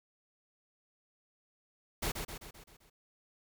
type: noise with echo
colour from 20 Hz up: pink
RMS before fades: -34 dBFS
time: 2.02-2.12 s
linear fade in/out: 10 ms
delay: 130 ms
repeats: 6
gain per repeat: -5 dB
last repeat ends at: 2.9 s
effects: none